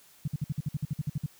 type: tone bursts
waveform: sine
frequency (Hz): 146.83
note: D3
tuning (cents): 0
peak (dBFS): -26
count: 13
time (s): 0.25-1.262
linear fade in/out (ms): 5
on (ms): 28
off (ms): 54
effects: white hiss -58 dBFS RMS until 1.39 s